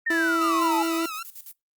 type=exponential sweep; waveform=sine; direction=down; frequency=1864.7 to 830 Hz; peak=-22 dBFS; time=0.06-0.83 s; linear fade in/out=10 ms
type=tone; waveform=40% pulse; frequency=329.6 Hz; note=E4; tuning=in tune; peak=-23 dBFS; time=0.1-1.06 s; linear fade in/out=5 ms
type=tone with vibrato; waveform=sawtooth; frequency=1318.5 Hz; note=E6; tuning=in tune; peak=-28 dBFS; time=0.41-1.23 s; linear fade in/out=5 ms; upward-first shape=sine; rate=5.1 Hz; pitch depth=93 cents each way
type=noise with tremolo; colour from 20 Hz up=violet; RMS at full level=-40 dBFS; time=0.61-1.53 s; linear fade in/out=5 ms; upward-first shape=square; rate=9.4 Hz; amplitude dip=75%
effects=noise-tail reverb RT60 0.2 s tail -25 dB re dry + Opus 48 kbps